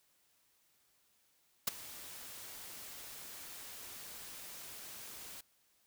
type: noise with ADSR envelope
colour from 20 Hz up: white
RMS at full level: -29 dBFS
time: 1.67-5.41 s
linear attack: 9 ms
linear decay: 12 ms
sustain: -20 dB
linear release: 6 ms
effects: white hiss -73 dBFS RMS until 5.86 s